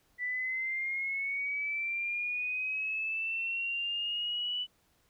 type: linear sweep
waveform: sine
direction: up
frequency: 1969 to 2979 Hz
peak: -31 dBFS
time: 0.18-4.67 s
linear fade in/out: 50 ms
effects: pink hiss -70 dBFS RMS until 5.09 s